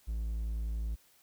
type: tone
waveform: triangle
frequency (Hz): 55.4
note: A1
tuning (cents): +13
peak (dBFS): -30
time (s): 0.07-0.96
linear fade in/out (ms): 20
effects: white hiss -65 dBFS RMS until 1.22 s